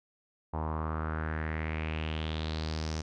sawtooth tone with low-pass filter sweep, 78.6 Hz, D#2, 18 cents sharp, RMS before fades -34 dBFS, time 0.53-3.02 s, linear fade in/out 10 ms, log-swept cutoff 910 to 5900 Hz, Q 4.2, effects none

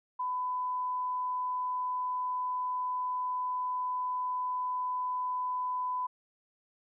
sine tone, 1002 Hz, B5, 25 cents sharp, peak -30 dBFS, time 0.19-6.07 s, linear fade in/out 10 ms, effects none

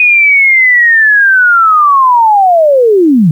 sine linear sweep, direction down, 2489 to 144.5 Hz, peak -3 dBFS, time 0-3.31 s, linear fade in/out 2 ms, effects 7-bit

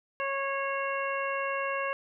harmonic tone with a mistuned harmonic, 550 Hz, C#5, 14 cents flat, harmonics 1 / 2 / 3 / 4 / 5, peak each -33 / -33 / -36 / -39 / -38 dBFS, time 0.2-1.93 s, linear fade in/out 0 ms, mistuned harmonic 4, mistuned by -18 cents, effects none

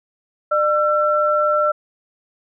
sine tone pair together, 600 / 1346.1 Hz, D5 / E6, +37 / +36 cents, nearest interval octave + major second, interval 1399 cents, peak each -17 dBFS, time 0.51-1.72 s, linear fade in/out 10 ms, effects none

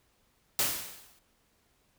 white noise with exponential decay, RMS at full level -25 dBFS, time 0.59-1.19 s, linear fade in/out 1 ms, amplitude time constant 130 ms, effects pink hiss -70 dBFS RMS until 1.98 s

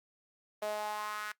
sawtooth tone with high-pass filter sweep, 210.9 Hz, G#3, 27 cents sharp, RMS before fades -38 dBFS, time 0.62-1.32 s, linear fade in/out 5 ms, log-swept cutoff 590 to 1500 Hz, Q 3.6, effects noise-tail reverb RT60 0.1 s tail -19 dB re dry + Opus 48 kbps

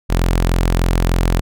sawtooth tone, 43.33 Hz, F1, 13 cents flat, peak -9 dBFS, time 0.09-1.41 s, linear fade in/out 20 ms, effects none

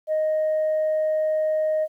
sine tone, 622.3 Hz, D#5, in tune, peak -18 dBFS, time 0.07-1.88 s, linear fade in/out 50 ms, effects tanh soft clip ceiling -17 dBFS + 10-bit

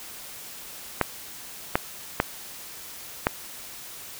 clicks, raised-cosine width 0.5 ms, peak -4 dBFS, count 4, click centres 1.013 / 1.755 / 2.201 / 3.269 s, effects white hiss -41 dBFS RMS until 4.19 s

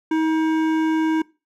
sine tone with hard clipping, 317.9 Hz, D#4, 37 cents sharp, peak -19 dBFS, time 0.11-1.22 s, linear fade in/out 5 ms, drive 13 dB, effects noise-tail reverb RT60 0.3 s tail -22 dB re dry

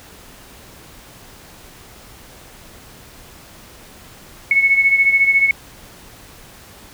sine beating tone pair, 2200 / 2214 Hz, C#7 / C#7, -14 / -3 cents, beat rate 14 Hz, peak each -12 / -18 dBFS, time 4.51-5.51 s, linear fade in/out 2 ms, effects pink hiss -42 dBFS RMS until 6.93 s

